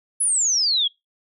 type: exponential sweep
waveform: sine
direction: down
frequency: 10590 to 3225 Hz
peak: -17 dBFS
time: 0.2-0.88 s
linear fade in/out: 10 ms
effects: noise-tail reverb RT60 0.2 s tail -25 dB re dry